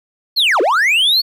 triangle linear two-way sweep, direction down then up, 4478 to 325.4 to 4478 Hz, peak -9 dBFS, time 0.36-1.22 s, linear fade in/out 20 ms, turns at 0.61 s, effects none

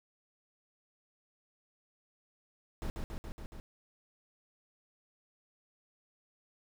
brown noise with echo, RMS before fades -36 dBFS, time 2.82-2.9 s, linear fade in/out 0 ms, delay 140 ms, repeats 5, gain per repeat -2 dB, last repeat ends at 3.6 s, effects none

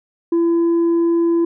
sine tone, 337.2 Hz, E4, 39 cents sharp, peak -10 dBFS, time 0.32-1.45 s, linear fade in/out 5 ms, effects tanh soft clip ceiling -12 dBFS

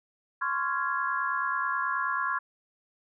sine chord, Db major seventh, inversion third, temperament just, 1039.4 / 1108.7 / 1385.9 / 1663.1 Hz, C6 / Db6 / F6 / Ab6, -12 / 0 / -14 / +2 cents, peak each -32 dBFS, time 0.41-2.39 s, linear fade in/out 10 ms, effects none

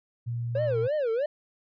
sine tone, 118.3 Hz, A#2, 26 cents sharp, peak -28 dBFS, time 0.26-0.88 s, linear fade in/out 20 ms
triangle tone with vibrato, 523.3 Hz, C5, in tune, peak -22 dBFS, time 0.55-1.26 s, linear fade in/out 5 ms, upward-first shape sine, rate 3.1 Hz, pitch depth 280 cents each way
effects tanh soft clip ceiling -15 dBFS + resampled to 11025 Hz

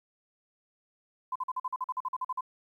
sine tone bursts, 1019 Hz, C6, 46 cents flat, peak -29 dBFS, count 14, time 1.32-2.409 s, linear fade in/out 5 ms, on 36 ms, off 45 ms, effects 11-bit

